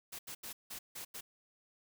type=noise bursts at uneven times; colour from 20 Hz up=white; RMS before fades=-45 dBFS; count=6; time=0.12-0.19 / 0.27-0.35 / 0.43-0.53 / 0.7-0.79 / 0.95-1.05 / 1.14-1.21 s; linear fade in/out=10 ms; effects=none